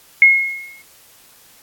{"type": "tone with exponential decay", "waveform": "sine", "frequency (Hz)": 2162, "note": "C#7", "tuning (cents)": -44, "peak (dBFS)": -3, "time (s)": [0.22, 0.82], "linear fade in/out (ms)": 1, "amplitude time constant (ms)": 130, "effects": ["white hiss -48 dBFS RMS until 1.62 s", "AAC 64 kbps"]}